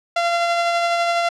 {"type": "tone with tremolo", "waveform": "sawtooth", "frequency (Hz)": 686, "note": "F5", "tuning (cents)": -31, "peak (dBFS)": -12, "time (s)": [0.16, 1.29], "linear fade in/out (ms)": 5, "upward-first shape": "sine", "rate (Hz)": 12, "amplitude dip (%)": 25, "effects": ["low-pass 5000 Hz 12 dB/octave"]}